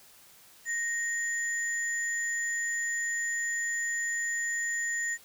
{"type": "tone pair together", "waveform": "sine", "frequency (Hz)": [1864, 7038], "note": ["A#6", "A8"], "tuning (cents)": [-1, 0], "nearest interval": "octave + major seventh", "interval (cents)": 2301, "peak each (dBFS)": [-29, -34], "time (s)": [0.65, 5.18], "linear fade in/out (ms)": 50, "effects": ["tanh soft clip ceiling -21 dBFS", "white hiss -56 dBFS RMS until 5.24 s"]}